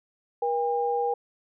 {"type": "tone pair together", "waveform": "sine", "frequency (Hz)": [478, 805], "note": ["A#4", "G5"], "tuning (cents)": [43, 46], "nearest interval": "major sixth", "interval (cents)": 903, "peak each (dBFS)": -26, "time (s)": [0.42, 1.14], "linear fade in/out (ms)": 5, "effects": []}